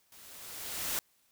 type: noise with level ramp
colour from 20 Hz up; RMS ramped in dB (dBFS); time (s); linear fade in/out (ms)
white; -55 to -32; 0.12-0.99; 0
effects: white hiss -70 dBFS RMS until 1.31 s

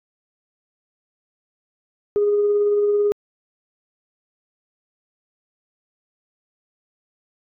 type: tone with tremolo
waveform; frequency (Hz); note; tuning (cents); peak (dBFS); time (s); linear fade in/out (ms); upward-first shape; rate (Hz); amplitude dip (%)
sine; 412.1; G#4; -13; -13; 2.16-3.12; 0; sine; 18; 25
effects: tanh soft clip ceiling -11 dBFS

